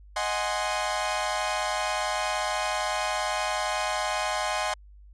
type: chord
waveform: sawtooth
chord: Ab dominant seventh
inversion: second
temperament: equal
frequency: 622.3 / 740 / 830.6 / 1046.5 Hz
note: Eb5 / Gb5 / Ab5 / C6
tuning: 0 / 0 / 0 / 0 cents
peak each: -28 dBFS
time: 0.16-4.74 s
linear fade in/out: 5 ms
effects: added 50 Hz sine -47 dBFS peak until 5.13 s + resampled to 22050 Hz